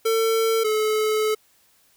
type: tone pair in turn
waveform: square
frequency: 450 / 431.2 Hz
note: A4 / A4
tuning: +39 / -35 cents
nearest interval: minor second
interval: 74 cents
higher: first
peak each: -19 / -20 dBFS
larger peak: first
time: 0.05-0.64 / 0.64-1.35 s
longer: second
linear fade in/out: 10 ms
effects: white hiss -60 dBFS RMS until 1.96 s